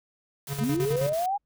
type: noise bursts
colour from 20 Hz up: white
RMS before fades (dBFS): -40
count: 5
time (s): 0.47-1.26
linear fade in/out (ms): 2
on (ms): 130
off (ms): 35
type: tone with tremolo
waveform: square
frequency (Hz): 140.4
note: C#3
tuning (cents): +22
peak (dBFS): -27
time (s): 0.48-1.14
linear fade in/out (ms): 50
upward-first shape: square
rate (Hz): 9.4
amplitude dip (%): 65
type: linear sweep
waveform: sine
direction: up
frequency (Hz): 200 to 830.6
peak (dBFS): -24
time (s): 0.6-1.38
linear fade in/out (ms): 20
type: noise with exponential decay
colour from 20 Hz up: brown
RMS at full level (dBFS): -43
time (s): 0.76-1.45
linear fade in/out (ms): 0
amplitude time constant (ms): 150
effects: none